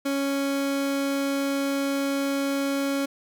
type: tone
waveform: 30% pulse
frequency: 277.2 Hz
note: C#4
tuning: in tune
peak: -21 dBFS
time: 0.05-3.06 s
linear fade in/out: 10 ms
effects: none